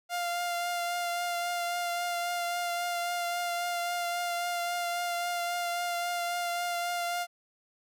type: tone with vibrato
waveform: sawtooth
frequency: 698.5 Hz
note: F5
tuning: in tune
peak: -26 dBFS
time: 0.09-7.27 s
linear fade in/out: 50 ms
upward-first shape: triangle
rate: 3.7 Hz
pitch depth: 18 cents each way
effects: none